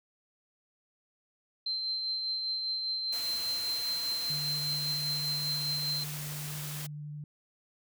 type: tone with tremolo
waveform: sine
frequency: 4115 Hz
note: C8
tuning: 30 cents flat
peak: -29 dBFS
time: 1.66-6.04 s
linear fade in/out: 5 ms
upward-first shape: triangle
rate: 5 Hz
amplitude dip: 35%
type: noise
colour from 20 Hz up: white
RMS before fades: -41 dBFS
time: 3.12-6.87 s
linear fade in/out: 10 ms
type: tone with vibrato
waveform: sine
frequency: 148.4 Hz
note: D3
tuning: 18 cents sharp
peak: -38 dBFS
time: 4.3-7.24 s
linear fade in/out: 2 ms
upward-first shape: triangle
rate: 12 Hz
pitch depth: 11 cents each way
effects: none